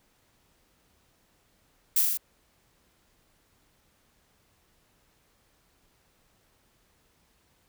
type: noise with echo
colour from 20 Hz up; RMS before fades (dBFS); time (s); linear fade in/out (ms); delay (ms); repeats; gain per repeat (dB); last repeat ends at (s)
violet; -22; 1.96-2.01; 5; 41; 4; -2; 2.174
effects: pink hiss -67 dBFS RMS until 7.68 s